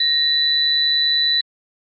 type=tone pair together; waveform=sine; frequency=1864.7 / 3975 Hz; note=A#6 / B7; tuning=0 / +10 cents; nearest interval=octave + minor second; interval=1310 cents; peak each=-24 / -15 dBFS; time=0-1.41 s; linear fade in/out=5 ms; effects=Opus 24 kbps